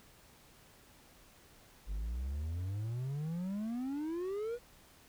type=exponential sweep; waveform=triangle; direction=up; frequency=47.12 to 493.9 Hz; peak=-33 dBFS; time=1.86-4.59 s; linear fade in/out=50 ms; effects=pink hiss -61 dBFS RMS until 5.08 s